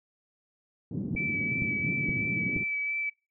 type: band-pass noise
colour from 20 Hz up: white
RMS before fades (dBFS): -34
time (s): 0.91-2.64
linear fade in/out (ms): 5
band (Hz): 110 to 270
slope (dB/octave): 24
type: click train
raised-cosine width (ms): 3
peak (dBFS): -21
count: 4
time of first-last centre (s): 1.15-2.565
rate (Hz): 2.12
type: tone with vibrato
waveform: sine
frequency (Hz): 2305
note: D7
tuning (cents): -33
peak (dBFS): -28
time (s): 1.16-3.1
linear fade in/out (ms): 10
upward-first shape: sine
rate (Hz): 2.9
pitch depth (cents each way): 15
effects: noise-tail reverb RT60 0.3 s tail -23 dB re dry